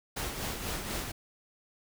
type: noise with tremolo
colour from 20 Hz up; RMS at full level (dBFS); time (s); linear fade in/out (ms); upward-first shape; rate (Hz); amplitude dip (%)
pink; -34; 0.16-1.12; 10; sine; 4.1; 45
effects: none